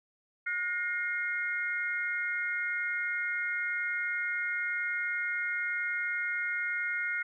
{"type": "tone cluster", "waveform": "sine", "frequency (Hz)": [1440, 1852, 2131], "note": ["F#6", "A#6", "C7"], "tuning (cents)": [-47, -12, 31], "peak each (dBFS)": [-33, -38, -33], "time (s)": [0.46, 7.23], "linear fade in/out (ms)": 10, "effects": []}